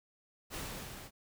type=noise with level ramp; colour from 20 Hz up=pink; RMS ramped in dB=-39 to -50 dBFS; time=0.5-1.11 s; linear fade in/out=50 ms; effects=none